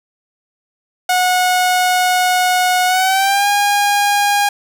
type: tone with pitch glide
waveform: sawtooth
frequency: 730 to 814.7 Hz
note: F#5 to G#5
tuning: -24 to -33 cents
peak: -8 dBFS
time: 1.09-4.49 s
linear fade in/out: 5 ms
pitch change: +191 cents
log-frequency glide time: 2.86-3.48 s
effects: none